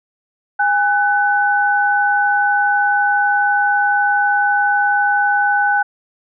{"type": "tone pair together", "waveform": "sine", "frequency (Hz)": [816.6, 1502], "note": ["G#5", "F#6"], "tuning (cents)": [-29, 26], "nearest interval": "major seventh", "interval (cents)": 1055, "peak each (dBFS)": -15, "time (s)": [0.59, 5.83], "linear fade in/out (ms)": 10, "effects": []}